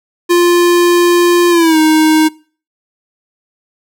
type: tone with pitch glide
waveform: square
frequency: 349.2 to 312.9 Hz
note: F4 to D#4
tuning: 0 to +10 cents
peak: -7 dBFS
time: 0.29-2.29 s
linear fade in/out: 20 ms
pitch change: -190 cents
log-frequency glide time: 1.5-1.78 s
effects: noise-tail reverb RT60 0.4 s tail -23 dB re dry